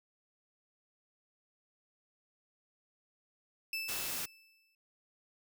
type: tone with exponential decay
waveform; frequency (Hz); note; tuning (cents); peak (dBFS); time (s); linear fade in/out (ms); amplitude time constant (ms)
30% pulse; 2637; E7; 0; -31; 3.73-4.75; 2; 220
type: noise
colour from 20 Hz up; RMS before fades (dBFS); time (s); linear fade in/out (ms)
white; -38; 3.88-4.26; 10
effects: none